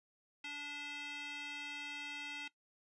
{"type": "tone with band-pass filter", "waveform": "square", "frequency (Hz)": 290, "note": "D4", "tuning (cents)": -22, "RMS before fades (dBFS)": -45, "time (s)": [0.44, 2.48], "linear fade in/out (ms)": 5, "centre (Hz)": 2700, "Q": 3.1, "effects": ["noise-tail reverb RT60 0.1 s tail -17 dB re dry", "resampled to 24000 Hz"]}